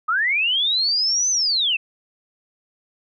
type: linear two-way sweep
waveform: sine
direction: up then down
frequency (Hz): 1211 to 6210 to 2541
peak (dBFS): -17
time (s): 0.08-1.77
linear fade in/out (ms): 10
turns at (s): 1.3
effects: none